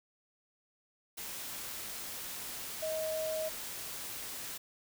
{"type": "tone in noise", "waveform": "sine", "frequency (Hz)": 631, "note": "D#5", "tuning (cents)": 24, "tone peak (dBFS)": -33, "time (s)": [2.82, 3.49], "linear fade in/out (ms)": 10, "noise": "white", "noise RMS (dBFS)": -42, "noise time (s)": [1.17, 4.58], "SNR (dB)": 6, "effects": []}